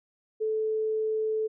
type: tone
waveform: sine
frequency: 436.2 Hz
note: A4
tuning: 15 cents flat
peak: -25 dBFS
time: 0.4-1.48 s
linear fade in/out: 20 ms
effects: none